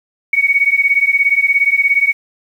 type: beating tone pair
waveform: sine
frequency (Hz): 2227 / 2244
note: C#7 / C#7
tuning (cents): +7 / +21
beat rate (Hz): 17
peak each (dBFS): -13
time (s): 0.33-2.13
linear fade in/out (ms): 5
effects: 7-bit